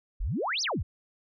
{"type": "exponential two-way sweep", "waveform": "sine", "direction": "up then down", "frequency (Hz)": [31.5, 6320, 54.8], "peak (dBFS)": -27, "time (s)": [0.2, 0.83], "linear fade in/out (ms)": 10, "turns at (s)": 0.62, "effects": []}